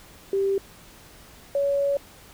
sine tone pair in turn, 392 / 561.9 Hz, G4 / C#5, 0 / +23 cents, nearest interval tritone, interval 623 cents, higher second, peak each -20 dBFS, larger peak neither, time 0.33-0.58 / 1.55-1.97 s, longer second, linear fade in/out 2 ms, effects pink hiss -49 dBFS RMS until 2.33 s

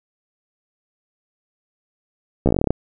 slowing click train, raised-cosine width 2 ms, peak -3 dBFS, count 12, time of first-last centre 2.46-2.706 s, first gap 14 ms, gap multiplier 1.09, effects none

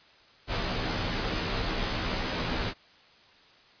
pink noise with comb filter, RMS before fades -30 dBFS, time 0.47-2.74 s, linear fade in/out 50 ms, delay 14 ms, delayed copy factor -0.7, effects white hiss -57 dBFS RMS until 3.8 s + resampled to 11025 Hz

